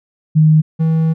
sine / triangle tone pair in turn, 155.7 / 160.91 Hz, D#3 / E3, +2 / -41 cents, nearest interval minor second, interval 57 cents, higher second, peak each -6 / -9 dBFS, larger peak first, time 0.35-0.62 / 0.79-1.14 s, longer second, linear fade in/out 20 ms, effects none

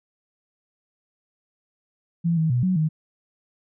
sine tone with pitch steps, 168.8 / 160 / 123.1 / 185.1 / 156.4 Hz, E3 / D#3 / B2 / F#3 / D#3, +41 / +49 / -5 / +1 / +9 cents, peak -18 dBFS, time 2.24-2.89 s, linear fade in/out 20 ms, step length 130 ms, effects none

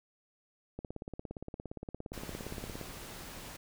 click train, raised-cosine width 2 ms, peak -27 dBFS, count 36, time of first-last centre 0.79-2.813 s, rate 17.3 Hz
pink noise, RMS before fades -46 dBFS, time 2.13-3.57 s, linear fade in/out 10 ms
effects none

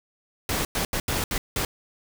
pink noise bursts at uneven times, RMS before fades -26 dBFS, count 6, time 0.49-0.65 / 0.75-0.85 / 0.93-1 / 1.08-1.24 / 1.31-1.38 / 1.56-1.65 s, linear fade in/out 2 ms, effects none

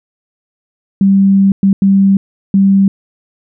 sine tone bursts at uneven times, 195.5 Hz, G3, 4 cents flat, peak -5 dBFS, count 4, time 1.01-1.52 / 1.63-1.73 / 1.82-2.17 / 2.54-2.88 s, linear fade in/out 2 ms, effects none

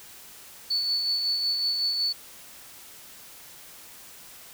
sine tone with tremolo, 4456 Hz, C#8, 8 cents sharp, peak -22 dBFS, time 0.7-2.13 s, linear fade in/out 10 ms, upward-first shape sine, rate 5.4 Hz, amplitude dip 35%, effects white hiss -47 dBFS RMS until 4.53 s

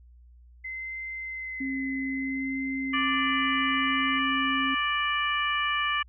sine tone with vibrato, 2055 Hz, C7, 32 cents flat, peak -33 dBFS, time 0.64-4.19 s, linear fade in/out 10 ms, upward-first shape sine, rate 0.6 Hz, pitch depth 16 cents each way
sine tone, 267.9 Hz, C4, 41 cents sharp, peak -29 dBFS, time 1.6-4.75 s, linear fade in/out 10 ms
harmonic tone, 587.3 Hz, D5, in tune, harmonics 2 / 3 / 4 / 5, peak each -28 / -30 / -31 / -32 dBFS, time 2.93-6.03 s, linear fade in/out 10 ms
effects added 60 Hz sine -50 dBFS peak until 6.08 s

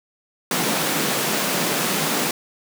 pink high-pass noise, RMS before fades -22 dBFS, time 0.51-2.31 s, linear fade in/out 2 ms, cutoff 150 Hz, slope 48 dB/octave, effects none

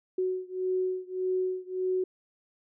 sine beating tone pair, 370 / 371.7 Hz, F#4 / F#4, 0 / +8 cents, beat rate 1.7 Hz, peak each -30 / -31 dBFS, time 0.18-2.04 s, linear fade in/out 5 ms, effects none

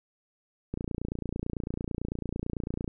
click train, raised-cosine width 3 ms, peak -19 dBFS, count 63, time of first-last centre 0.74-2.878 s, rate 29 Hz, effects none

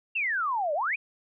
sine exponential two-way sweep, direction down then up, 2794 to 565 to 2602 Hz, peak -25 dBFS, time 0.15-0.96 s, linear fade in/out 10 ms, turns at 0.74 s, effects none

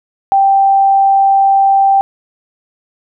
sine tone, 784 Hz, G5, in tune, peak -6 dBFS, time 0.32-2.01 s, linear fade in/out 0 ms, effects none

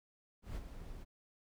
brown noise with ADSR envelope, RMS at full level -40 dBFS, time 0.42-1.05 s, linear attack 140 ms, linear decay 40 ms, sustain -8 dB, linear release 28 ms, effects none

